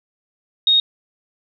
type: tone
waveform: sine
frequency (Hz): 3729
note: A#7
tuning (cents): 0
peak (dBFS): -11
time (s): 0.67-0.8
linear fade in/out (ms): 2
effects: none